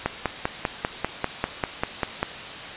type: click train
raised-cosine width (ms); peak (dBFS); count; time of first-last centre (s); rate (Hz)
0.5; -7; 12; 0.06-2.23; 5.07
effects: white hiss -35 dBFS RMS until 2.76 s + resampled to 8000 Hz